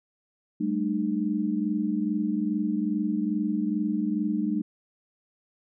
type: tone cluster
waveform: sine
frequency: 196 / 218.4 / 302.7 Hz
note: G3 / A3 / D#4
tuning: 0 / -13 / -48 cents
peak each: -29 / -28 / -28 dBFS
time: 0.6-4.62 s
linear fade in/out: 10 ms
effects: none